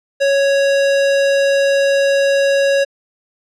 square tone, 554.4 Hz, C#5, in tune, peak -12 dBFS, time 0.2-2.85 s, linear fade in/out 20 ms, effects low-pass 6000 Hz 12 dB/octave

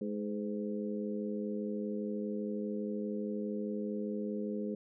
harmonic tone with a mistuned harmonic, 104.9 Hz, G#2, 18 cents sharp, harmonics 2 / 3 / 4 / 5, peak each -36 / -43 / -40 / -43 dBFS, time 0.01-4.75 s, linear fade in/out 5 ms, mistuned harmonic 5, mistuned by -41 cents, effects none

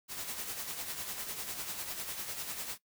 white noise with tremolo, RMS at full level -38 dBFS, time 0.08-2.78 s, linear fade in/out 50 ms, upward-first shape sine, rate 10 Hz, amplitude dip 50%, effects noise-tail reverb RT60 0.1 s tail -17 dB re dry

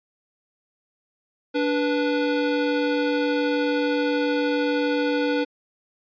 square tone pair together, 291.4 / 490 Hz, D4 / B4, -13 / -14 cents, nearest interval major sixth, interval 899 cents, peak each -24 dBFS, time 1.54-5.45 s, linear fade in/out 20 ms, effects resampled to 11025 Hz

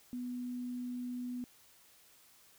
sine tone, 246.9 Hz, B3, in tune, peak -37 dBFS, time 0.13-1.44 s, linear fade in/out 0 ms, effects white hiss -63 dBFS RMS until 2.58 s

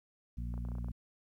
harmonic tone, 59.2 Hz, A#1, 27 cents sharp, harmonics 1 / 2 / 3 / 4, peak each -37 / -43 / -47 / -49 dBFS, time 0.37-0.92 s, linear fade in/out 10 ms
clicks, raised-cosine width 1 ms, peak -38 dBFS, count 9, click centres 0.54 / 0.578 / 0.651 / 0.687 / 0.718 / 0.753 / 0.784 / 0.845 / 0.885 s
effects 12-bit

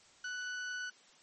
40% pulse tone, 1486 Hz, F#6, 7 cents sharp, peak -37 dBFS, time 0.24-0.9 s, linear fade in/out 5 ms, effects white hiss -62 dBFS RMS until 1.22 s + MP3 32 kbps

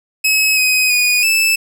sawtooth tone with pitch steps, 2565 / 2517 / 2466 / 2631 Hz, E7 / D#7 / D#7 / E7, -48 / +19 / -16 / -4 cents, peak -8 dBFS, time 0.24-1.56 s, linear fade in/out 10 ms, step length 330 ms, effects none

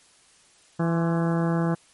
harmonic tone with a mistuned harmonic, 167 Hz, E3, 23 cents sharp, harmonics 1 / 2 / 3 / 4 / 5 / 6 / 7 / 8 / 9 / 10, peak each -22 / -28 / -32 / -34 / -36 / -38 / -39 / -40 / -41 / -42 dBFS, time 0.79-1.75 s, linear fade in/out 10 ms, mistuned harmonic 6, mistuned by +76 cents, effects white hiss -57 dBFS RMS until 1.93 s + MP3 48 kbps

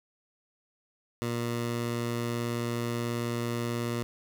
15% pulse tone, 118.5 Hz, A#2, 29 cents sharp, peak -23 dBFS, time 1.22-4.03 s, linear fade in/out 0 ms, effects none

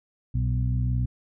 harmonic tone with a mistuned harmonic, 62.4 Hz, B1, 19 cents sharp, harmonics 1 / 2 / 3 / 4, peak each -26 / -24 / -37 / -37 dBFS, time 0.34-1.06 s, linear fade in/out 10 ms, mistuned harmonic 2, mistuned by -45 cents, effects none

